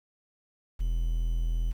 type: tone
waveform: triangle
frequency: 41.37 Hz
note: E1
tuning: 7 cents sharp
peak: -23 dBFS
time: 0.79-1.73 s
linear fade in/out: 20 ms
effects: 9-bit